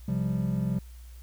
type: chord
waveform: triangle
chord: C suspended fourth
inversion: none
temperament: just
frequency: 130.81 / 174.42 / 196.22 Hz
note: C3 / F3 / G3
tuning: 0 / -2 / +2 cents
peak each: -28 dBFS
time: 0.08-0.79 s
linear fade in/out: 5 ms
effects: added 60 Hz sine -43 dBFS peak until 1.22 s + white hiss -59 dBFS RMS until 1.22 s